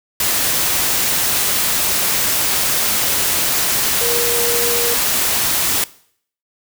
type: tone in noise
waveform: sine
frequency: 474.6 Hz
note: A#4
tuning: 31 cents sharp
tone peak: -21 dBFS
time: 4.01-4.94 s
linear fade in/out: 2 ms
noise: white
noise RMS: -17 dBFS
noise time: 0.2-5.84 s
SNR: -7 dB
effects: noise-tail reverb RT60 0.6 s tail -20 dB re dry